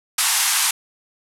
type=band-pass noise; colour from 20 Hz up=white; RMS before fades=-19 dBFS; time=0.18-0.71 s; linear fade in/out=5 ms; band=790 to 12000 Hz; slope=48 dB/octave; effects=none